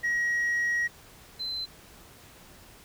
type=tone pair in turn; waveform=sine; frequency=1900 / 4067 Hz; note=A#6 / C8; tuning=+33 / -50 cents; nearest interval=octave + minor second; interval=1317 cents; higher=second; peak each=-22 / -30 dBFS; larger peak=first; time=0.03-0.88 / 1.39-1.66 s; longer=first; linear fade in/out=20 ms; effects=tanh soft clip ceiling -23 dBFS + pink hiss -52 dBFS RMS until 2.84 s